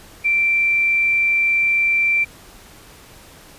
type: tone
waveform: sine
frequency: 2349 Hz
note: D7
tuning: in tune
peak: -14 dBFS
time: 0.24-2.25 s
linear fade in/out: 20 ms
effects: pink hiss -44 dBFS RMS until 3.58 s + resampled to 32000 Hz